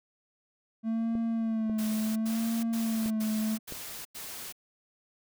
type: tone with vibrato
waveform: triangle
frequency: 222.7 Hz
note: A3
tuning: 21 cents sharp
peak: -25 dBFS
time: 0.83-3.59 s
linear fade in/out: 50 ms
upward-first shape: sine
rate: 0.7 Hz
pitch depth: 48 cents each way
type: clicks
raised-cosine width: 2 ms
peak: -27 dBFS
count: 4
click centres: 1.153 / 1.697 / 3.06 / 3.723 s
type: noise bursts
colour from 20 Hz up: white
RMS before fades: -41 dBFS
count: 6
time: 1.78-4.525 s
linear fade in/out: 10 ms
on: 380 ms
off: 93 ms
effects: none